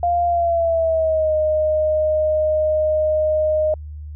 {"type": "tone with pitch glide", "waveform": "sine", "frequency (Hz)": [697, 617.4], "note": ["F5", "D#5"], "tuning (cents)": [-4, -14], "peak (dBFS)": -15, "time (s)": [0.03, 3.74], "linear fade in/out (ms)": 2, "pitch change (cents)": -210, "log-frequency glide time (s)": [0.26, 1.35], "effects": ["added 75 Hz sine -30 dBFS peak until 4.15 s"]}